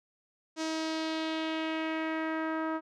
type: tone with low-pass filter sweep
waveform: sawtooth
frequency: 318.8 Hz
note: D#4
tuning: 42 cents sharp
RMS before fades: -33 dBFS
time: 0.56-2.81 s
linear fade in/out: 50 ms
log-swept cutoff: 6200 to 1300 Hz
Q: 2
effects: none